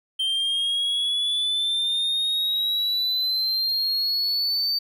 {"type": "exponential sweep", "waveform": "triangle", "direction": "up", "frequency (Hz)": [3136, 4600], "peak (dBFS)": -20, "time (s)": [0.19, 4.79], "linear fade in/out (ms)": 10, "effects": []}